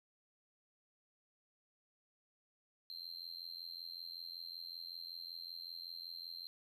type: tone with amplitude modulation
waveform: triangle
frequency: 4149 Hz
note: C8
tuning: 15 cents flat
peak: -40 dBFS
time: 2.9-6.47 s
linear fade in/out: 0 ms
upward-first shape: sine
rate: 85.3 Hz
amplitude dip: 100%
effects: none